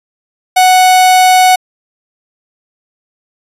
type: tone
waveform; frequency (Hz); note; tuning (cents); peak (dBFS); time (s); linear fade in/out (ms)
45% pulse; 740; F#5; 0; -4; 0.56-1.56; 10
effects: resampled to 32000 Hz